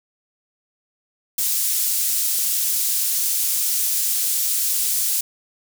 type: high-pass noise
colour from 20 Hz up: pink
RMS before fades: -21 dBFS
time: 1.38-5.21 s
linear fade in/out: 5 ms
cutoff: 7800 Hz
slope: 12 dB/octave
effects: none